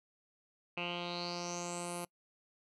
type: tone with low-pass filter sweep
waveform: 10% pulse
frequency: 174.61 Hz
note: F3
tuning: in tune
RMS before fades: -40 dBFS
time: 0.77-2.05 s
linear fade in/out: 5 ms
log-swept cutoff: 2600 to 11000 Hz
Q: 7.2
effects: noise-tail reverb RT60 0.1 s tail -25 dB re dry